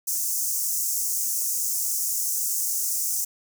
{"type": "high-pass noise", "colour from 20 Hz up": "pink", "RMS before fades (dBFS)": -26, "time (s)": [0.07, 3.25], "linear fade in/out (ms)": 10, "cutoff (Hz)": 5900, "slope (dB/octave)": 48, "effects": []}